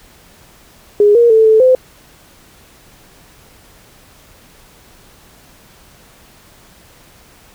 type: tone with pitch steps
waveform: sine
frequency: 413.5 / 472 / 442.8 / 438.4 / 513 Hz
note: G#4 / A#4 / A4 / A4 / C5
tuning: -8 / +22 / +11 / -6 / -34 cents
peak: -5 dBFS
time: 1-1.75 s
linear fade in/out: 2 ms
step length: 150 ms
effects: pink hiss -45 dBFS RMS until 7.54 s